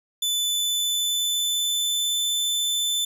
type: tone with pitch glide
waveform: sawtooth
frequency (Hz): 3500 to 3526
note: A7 to A7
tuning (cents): -10 to +3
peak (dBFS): -19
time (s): 0.22-3.05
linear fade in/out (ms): 5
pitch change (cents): +13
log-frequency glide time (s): 0.36-2.28
effects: none